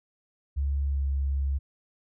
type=tone with pitch glide; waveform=sine; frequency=69.9 to 68.82 Hz; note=C#2 to C#2; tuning=+15 to -12 cents; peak=-24 dBFS; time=0.56-1.59 s; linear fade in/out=20 ms; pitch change=-27 cents; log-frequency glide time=0.87-1.04 s; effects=none